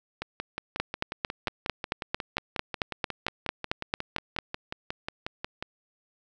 two click trains, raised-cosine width 0.3 ms, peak -16 / -10 dBFS, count 31 / 17, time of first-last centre 0.22-5.625 / 0.8-4.387 s, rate 5.55 / 4.46 Hz, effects none

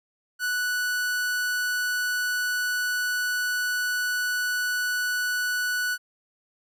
45% pulse tone, 1480 Hz, F#6, in tune, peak -24 dBFS, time 0.39-5.98 s, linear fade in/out 50 ms, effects none

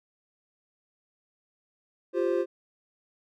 triangle chord, F suspended second, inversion none, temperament just, 349.2 / 392.9 / 523.8 Hz, F4 / G4 / C5, 0 / +4 / +2 cents, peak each -25 / -27 / -27 dBFS, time 2.13-2.46 s, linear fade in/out 50 ms, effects none

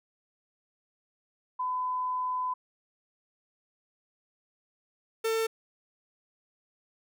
sine / 45% pulse tone pair in turn, 1008 / 448.1 Hz, B5 / A4, +35 / +32 cents, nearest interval octave + major second, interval 1403 cents, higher first, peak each -28 / -26 dBFS, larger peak second, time 1.59-2.54 / 5.24-5.47 s, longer first, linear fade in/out 10 ms, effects none

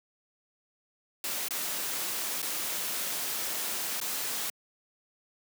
white noise with dropouts, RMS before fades -33 dBFS, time 1.24-4.5 s, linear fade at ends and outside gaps 2 ms, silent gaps 1.484-1.507 / 2.419-2.427 / 4.002-4.013 s, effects high-pass 200 Hz 12 dB/octave

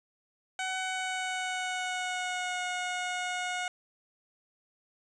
15% pulse tone with pitch glide, 751 to 725 Hz, F#5 to F#5, +26 to -35 cents, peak -25 dBFS, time 0.59-3.68 s, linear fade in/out 2 ms, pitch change -61 cents, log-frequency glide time 0.79-2.64 s, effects resampled to 22050 Hz + 11-bit

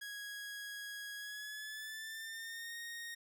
sawtooth tone with pitch glide, 1657 to 1859.9 Hz, G#6 to A#6, -4 to -4 cents, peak -40 dBFS, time 0.01-3.15 s, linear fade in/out 10 ms, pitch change +200 cents, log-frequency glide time 1.15-2.77 s, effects none

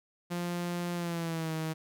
sawtooth tone with pitch glide, 174.61 to 159.2 Hz, F3 to D#3, 0 to +40 cents, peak -28 dBFS, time 0.3-1.74 s, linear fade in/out 20 ms, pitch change -160 cents, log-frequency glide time 0.94-1.53 s, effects none

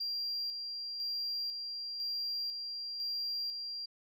sine tone with tremolo, 4755 Hz, D8, 21 cents sharp, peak -32 dBFS, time 0-3.86 s, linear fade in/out 10 ms, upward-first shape square, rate 1 Hz, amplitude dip 45%, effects tanh soft clip ceiling -31 dBFS

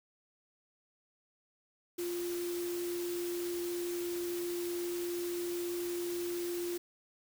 sine tone in noise, 349.2 Hz, F4, in tune, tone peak -34 dBFS, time 1.98-6.78 s, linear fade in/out 10 ms, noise white, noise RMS -45 dBFS, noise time 1.98-6.78 s, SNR +8 dB, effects none

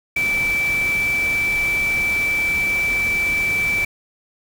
sine tone in noise, 2322 Hz, D7, 20 cents flat, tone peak -17 dBFS, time 0.16-3.85 s, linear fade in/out 5 ms, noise pink, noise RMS -31 dBFS, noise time 0.16-3.85 s, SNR +11 dB, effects none

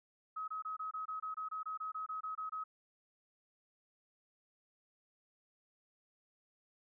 sine tone bursts, 1274 Hz, D#6, 41 cents sharp, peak -38 dBFS, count 16, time 0.36-2.64 s, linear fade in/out 10 ms, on 120 ms, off 24 ms, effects none

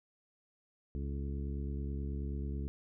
harmonic tone with a mistuned harmonic, 69.3 Hz, C#2, in tune, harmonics 1 / 2 / 3 / 4 / 5 / 6, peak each -36 / -43 / -45 / -48 / -50 / -52 dBFS, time 0.95-2.68 s, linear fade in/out 0 ms, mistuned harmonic 6, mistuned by +55 cents, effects none

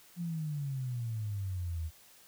sine exponential sweep, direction down, 176.7 to 77.78 Hz, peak -33 dBFS, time 0.16-1.91 s, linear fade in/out 50 ms, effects white hiss -59 dBFS RMS until 2.27 s

